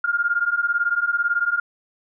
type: beating tone pair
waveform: sine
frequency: 1400 / 1418 Hz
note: F6 / F6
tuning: +4 / +26 cents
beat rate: 18 Hz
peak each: -22 / -21 dBFS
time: 0.04-1.6 s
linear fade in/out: 5 ms
effects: none